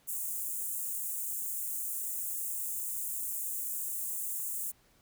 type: high-pass noise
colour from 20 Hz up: white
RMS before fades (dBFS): -36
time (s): 0.07-4.72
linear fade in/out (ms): 20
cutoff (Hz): 7200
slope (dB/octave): 48
effects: pink hiss -66 dBFS RMS until 5.01 s